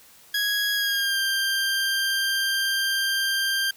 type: tone with pitch glide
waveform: 20% pulse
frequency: 1659 to 1584.1 Hz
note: G#6 to G6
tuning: -2 to +18 cents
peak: -17 dBFS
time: 0.34-3.71 s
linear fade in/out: 5 ms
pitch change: -80 cents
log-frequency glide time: 0.74-1.19 s
effects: white hiss -52 dBFS RMS until 3.76 s